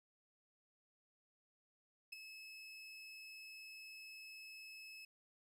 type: tone with ADSR envelope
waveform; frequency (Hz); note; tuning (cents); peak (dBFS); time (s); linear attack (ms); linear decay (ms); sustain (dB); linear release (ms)
30% pulse; 2593; E7; -29; -40; 2.12-5.05; 10; 10; -9; 4
effects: low-pass 12000 Hz 12 dB/octave + 13-bit